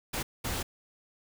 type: noise bursts at uneven times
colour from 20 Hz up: pink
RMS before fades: -33 dBFS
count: 2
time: 0.13-0.23 / 0.44-0.63 s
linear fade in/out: 10 ms
effects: none